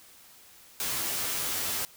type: noise with comb filter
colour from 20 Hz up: white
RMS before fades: -31 dBFS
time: 0.8-1.85 s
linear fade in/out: 0 ms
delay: 12 ms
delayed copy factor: +0.95
effects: white hiss -54 dBFS RMS until 1.96 s